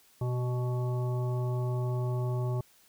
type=harmonic tone with a mistuned harmonic; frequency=123.47 Hz; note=B2; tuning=in tune; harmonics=1 / 3 / 5 / 7 / 9; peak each=-28 / -38 / -42 / -45 / -47 dBFS; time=0.21-2.61 s; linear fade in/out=5 ms; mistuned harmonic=3; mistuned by=+26 cents; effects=white hiss -62 dBFS RMS until 2.88 s